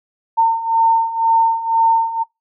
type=beating tone pair; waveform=sine; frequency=907 / 909 Hz; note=A#5 / A#5; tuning=-48 / -44 cents; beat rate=2 Hz; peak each=-17 / -13 dBFS; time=0.37-2.24 s; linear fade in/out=20 ms; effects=noise-tail reverb RT60 0.2 s tail -25 dB re dry